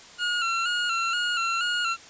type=tone with vibrato; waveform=25% pulse; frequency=1396.9 Hz; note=F6; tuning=in tune; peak=-20 dBFS; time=0.18-1.97 s; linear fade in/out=50 ms; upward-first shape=square; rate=2.1 Hz; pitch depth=47 cents each way; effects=white hiss -47 dBFS RMS until 2.09 s + resampled to 16000 Hz